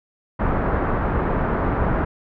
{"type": "low-pass noise", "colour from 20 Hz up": "pink", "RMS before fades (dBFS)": -21, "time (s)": [0.39, 2.05], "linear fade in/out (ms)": 10, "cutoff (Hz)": 1500, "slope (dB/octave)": 24, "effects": []}